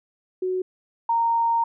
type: tone pair in turn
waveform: sine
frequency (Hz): 370 / 925.4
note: F#4 / A#5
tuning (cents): 0 / -13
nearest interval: octave + major third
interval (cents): 1587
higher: second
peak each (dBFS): -22 / -18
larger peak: second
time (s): 0.42-0.62 / 1.09-1.64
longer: second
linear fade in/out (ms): 5
effects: none